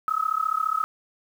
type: tone with amplitude modulation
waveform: sine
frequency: 1283 Hz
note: E6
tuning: 47 cents flat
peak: -18 dBFS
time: 0.08-0.84 s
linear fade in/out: 0 ms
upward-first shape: sine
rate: 34.6 Hz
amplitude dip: 95%
effects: 8-bit